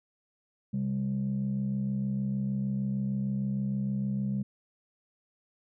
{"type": "tone pair together", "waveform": "sine", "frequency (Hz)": [133.48, 200], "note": ["C3", "G3"], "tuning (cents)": [35, 35], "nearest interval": "perfect fifth", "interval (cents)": 700, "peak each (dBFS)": [-31, -28], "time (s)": [0.73, 4.43], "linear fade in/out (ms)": 10, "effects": ["tanh soft clip ceiling -23 dBFS"]}